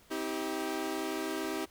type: chord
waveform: sawtooth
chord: C minor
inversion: none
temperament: equal with one note detuned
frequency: 261.6 / 319.3 / 392 Hz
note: C4 / Eb4 / G4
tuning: 0 / +45 / 0 cents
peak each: -37 / -32 / -33 dBFS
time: 0.1-1.66 s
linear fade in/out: 20 ms
effects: pink hiss -61 dBFS RMS until 1.7 s